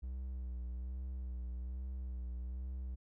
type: tone with vibrato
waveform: triangle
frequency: 62.6 Hz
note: B1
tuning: 24 cents sharp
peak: -37 dBFS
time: 0.02-2.96 s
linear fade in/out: 20 ms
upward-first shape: sine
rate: 1.2 Hz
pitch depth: 47 cents each way
effects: none